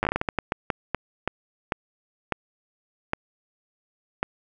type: slowing click train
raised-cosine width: 0.5 ms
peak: -8 dBFS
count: 18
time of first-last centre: 0.03-4.229 s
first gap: 9 ms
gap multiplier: 1.35
effects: none